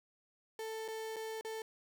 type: tone with dropouts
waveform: 35% pulse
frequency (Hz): 442.4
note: A4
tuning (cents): +9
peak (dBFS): -38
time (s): 0.59-1.62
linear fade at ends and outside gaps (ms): 2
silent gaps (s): 0.88-0.884 / 1.161-1.165 / 1.411-1.448
effects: none